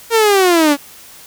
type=linear sweep; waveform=sawtooth; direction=down; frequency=466.2 to 277.2 Hz; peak=-5 dBFS; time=0.1-0.77 s; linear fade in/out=50 ms; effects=white hiss -39 dBFS RMS until 1.26 s